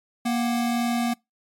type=tone pair together; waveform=square; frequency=235.9 / 750 Hz; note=A#3 / F#5; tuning=+21 / +23 cents; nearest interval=octave + minor sixth; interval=2002 cents; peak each=-23 / -31 dBFS; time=0.25-1.14 s; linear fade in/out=10 ms; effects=noise-tail reverb RT60 0.2 s tail -26 dB re dry + MP3 64 kbps

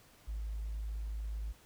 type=tone; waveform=sine; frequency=53.4 Hz; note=G#1; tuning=49 cents sharp; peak=-35 dBFS; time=0.27-1.53 s; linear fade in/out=20 ms; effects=tanh soft clip ceiling -31 dBFS + pink hiss -62 dBFS RMS until 1.65 s

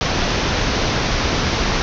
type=low-pass noise; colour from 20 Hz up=pink; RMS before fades=-19 dBFS; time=0.01-1.82 s; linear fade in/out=0 ms; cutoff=6200 Hz; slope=96 dB/octave; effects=none

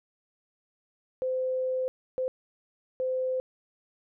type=tone bursts at uneven times; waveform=sine; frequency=515 Hz; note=C5; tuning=28 cents flat; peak=-26 dBFS; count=3; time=1.22-1.88 / 2.18-2.28 / 3-3.4 s; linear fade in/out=0 ms; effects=none

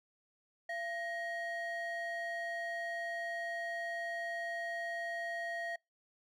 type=ring-modulated tone; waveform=triangle; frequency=1280 Hz; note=D#6; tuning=49 cents sharp; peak=-32 dBFS; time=0.69-5.76 s; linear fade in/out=5 ms; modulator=599 Hz; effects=noise-tail reverb RT60 0.2 s tail -26 dB re dry

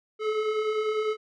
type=beating tone pair; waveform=square; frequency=421.5 / 431.5 Hz; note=G#4 / A4; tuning=+26 / -34 cents; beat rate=10 Hz; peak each=-35 / -26 dBFS; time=0.19-1.17 s; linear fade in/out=50 ms; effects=low-pass 3000 Hz 12 dB/octave

